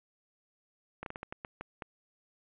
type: slowing click train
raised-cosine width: 0.5 ms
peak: -24 dBFS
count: 9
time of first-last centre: 1.03-1.822 s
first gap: 32 ms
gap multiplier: 1.31
effects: resampled to 8000 Hz + 11-bit